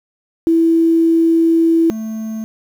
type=tone pair in turn; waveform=sine / triangle; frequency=329.6 / 220.2 Hz; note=E4 / A3; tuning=0 / +2 cents; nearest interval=perfect fifth; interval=698 cents; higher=first; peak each=-9 / -19 dBFS; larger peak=first; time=0.47-1.9 / 1.9-2.44 s; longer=first; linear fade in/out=0 ms; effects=7-bit